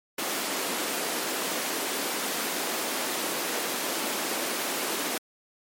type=high-pass noise; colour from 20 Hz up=pink; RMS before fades=-30 dBFS; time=0.18-5.18 s; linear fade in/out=5 ms; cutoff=250 Hz; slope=24 dB/octave; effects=MP3 64 kbps